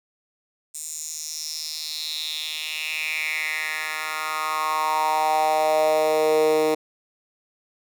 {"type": "tone with high-pass filter sweep", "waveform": "10% pulse", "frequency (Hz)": 155.56, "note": "D#3", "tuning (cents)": 0, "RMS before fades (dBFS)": -24, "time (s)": [0.74, 6.75], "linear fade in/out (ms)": 10, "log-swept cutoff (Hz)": [7900, 390], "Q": 4.6, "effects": []}